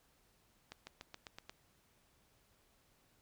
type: accelerating click train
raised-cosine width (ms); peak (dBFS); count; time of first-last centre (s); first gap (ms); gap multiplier
0.2; -30; 7; 0.72-1.495; 150; 0.94
effects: pink hiss -72 dBFS RMS until 3.21 s

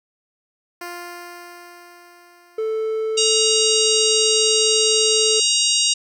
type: tone with exponential decay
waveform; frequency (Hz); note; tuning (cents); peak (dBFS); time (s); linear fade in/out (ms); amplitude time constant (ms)
10% pulse; 349.6; F4; +2; -21; 0.81-4.17; 5; 730
type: tone with pitch glide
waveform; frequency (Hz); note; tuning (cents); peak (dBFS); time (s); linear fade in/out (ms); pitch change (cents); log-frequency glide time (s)
triangle; 440 to 436.2; A4 to A4; 0 to -15; -18; 2.58-5.4; 5; -15; 3.07-3.96
type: harmonic tone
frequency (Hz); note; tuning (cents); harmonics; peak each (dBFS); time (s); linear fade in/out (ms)
944; A#5; +22; 3 / 4 / 5 / 6 / 7 / 8 / 9; -21 / -22 / -23 / -24 / -24 / -25 / -26; 3.17-5.94; 10
effects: none

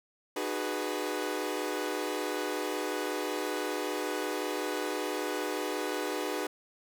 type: chord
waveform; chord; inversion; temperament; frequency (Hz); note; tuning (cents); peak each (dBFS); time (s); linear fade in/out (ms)
sawtooth; G# minor seventh; second; equal with one note detuned; 304 / 370 / 415.3 / 493.9; D#4 / F#4 / G#4 / B4; -40 / 0 / 0 / 0; -33; 0.36-6.47; 5
effects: none

